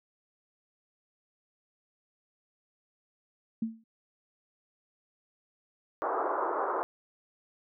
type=tone with exponential decay; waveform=sine; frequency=224.6 Hz; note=A3; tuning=36 cents sharp; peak=-25 dBFS; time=3.62-3.84 s; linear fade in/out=5 ms; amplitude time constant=47 ms
type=band-pass noise; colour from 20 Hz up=white; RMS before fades=-31 dBFS; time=6.02-6.83 s; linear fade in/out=0 ms; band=330 to 1300 Hz; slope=48 dB/octave
effects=none